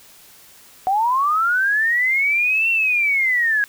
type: linear two-way sweep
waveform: sine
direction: up then down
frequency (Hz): 736 to 2731 to 1635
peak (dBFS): -15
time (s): 0.87-3.64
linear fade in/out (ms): 0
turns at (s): 2.7
effects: white hiss -47 dBFS RMS until 3.68 s